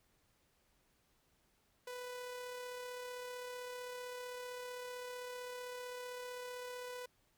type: tone with amplitude modulation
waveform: sawtooth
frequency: 495.8 Hz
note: B4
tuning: 7 cents sharp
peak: -39 dBFS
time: 1.87-7.06 s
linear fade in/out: 5 ms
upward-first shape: sine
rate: 35.6 Hz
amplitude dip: 25%
effects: pink hiss -75 dBFS RMS until 7.37 s